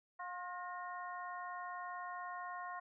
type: harmonic tone with a mistuned harmonic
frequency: 356.8 Hz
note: F4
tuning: 37 cents sharp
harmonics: 2 / 3 / 4 / 5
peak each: -47 / -45 / -52 / -51 dBFS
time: 0.19-2.8 s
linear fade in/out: 10 ms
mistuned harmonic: 5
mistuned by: +62 cents
effects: none